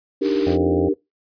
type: chord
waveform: sine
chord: Eb major seventh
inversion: third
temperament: equal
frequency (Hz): 293.7 / 311.1 / 392 / 466.2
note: D4 / Eb4 / G4 / Bb4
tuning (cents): 0 / 0 / 0 / 0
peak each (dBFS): -21 / -25 / -21 / -24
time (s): 0.21-0.94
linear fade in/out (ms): 10
type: noise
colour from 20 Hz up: white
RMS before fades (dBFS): -31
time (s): 0.21-0.58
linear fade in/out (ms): 50
type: harmonic tone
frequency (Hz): 87.31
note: F2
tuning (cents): 0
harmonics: 1 / 2 / 3 / 4 / 5 / 6 / 7 / 8 / 9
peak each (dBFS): -25 / -28 / -30 / -31 / -32 / -33 / -33 / -34 / -35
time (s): 0.46-0.89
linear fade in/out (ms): 10
effects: noise-tail reverb RT60 0.2 s tail -23 dB re dry + resampled to 11025 Hz